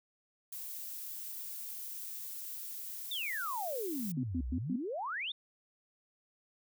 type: noise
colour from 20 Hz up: violet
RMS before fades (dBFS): -43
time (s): 0.52-4.12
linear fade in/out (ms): 5
type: exponential two-way sweep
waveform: sine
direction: down then up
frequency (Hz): 3732 to 58.27 to 3732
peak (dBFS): -35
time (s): 3.11-5.32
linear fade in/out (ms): 5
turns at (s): 4.48
type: tone bursts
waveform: sine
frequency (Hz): 254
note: B3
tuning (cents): +49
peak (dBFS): -32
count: 4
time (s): 4.17-4.76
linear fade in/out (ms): 5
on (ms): 65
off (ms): 110
effects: none